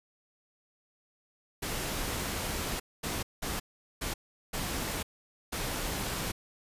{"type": "noise bursts at uneven times", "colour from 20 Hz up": "pink", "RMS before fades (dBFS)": -34, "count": 6, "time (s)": [[1.62, 2.8], [3.03, 3.23], [3.42, 3.6], [4.01, 4.14], [4.53, 5.03], [5.52, 6.32]], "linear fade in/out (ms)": 10, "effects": ["resampled to 32000 Hz"]}